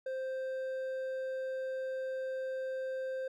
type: tone with hard clipping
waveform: sine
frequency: 523.3 Hz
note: C5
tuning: in tune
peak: -36 dBFS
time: 0.06-3.28 s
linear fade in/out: 5 ms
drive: 5 dB
effects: none